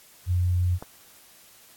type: tone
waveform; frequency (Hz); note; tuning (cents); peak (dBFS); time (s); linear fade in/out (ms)
sine; 89.4; F2; +41; -20; 0.26-0.79; 50
type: click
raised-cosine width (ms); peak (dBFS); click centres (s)
1; -23; 0.825
effects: white hiss -53 dBFS RMS until 1.76 s + AAC 64 kbps